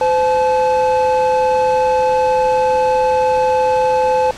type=tone pair together; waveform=triangle; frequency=512.5 / 862 Hz; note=C5 / A5; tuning=-36 / -36 cents; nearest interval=major sixth; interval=900 cents; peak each=-12 / -13 dBFS; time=0.01-4.31 s; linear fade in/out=2 ms; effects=pink hiss -33 dBFS RMS until 4.37 s + low-pass 7000 Hz 12 dB/octave